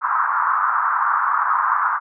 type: band-pass noise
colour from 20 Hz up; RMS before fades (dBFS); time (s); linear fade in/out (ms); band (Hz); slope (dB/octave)
pink; -19; 0.01-2; 50; 1000 to 1400; 48
effects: none